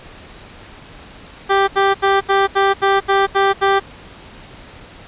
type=tone bursts; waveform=15% pulse; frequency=392.4 Hz; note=G4; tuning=2 cents sharp; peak=-5 dBFS; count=9; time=1.49-3.8 s; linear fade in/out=20 ms; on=190 ms; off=75 ms; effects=pink hiss -39 dBFS RMS until 5.07 s + resampled to 8000 Hz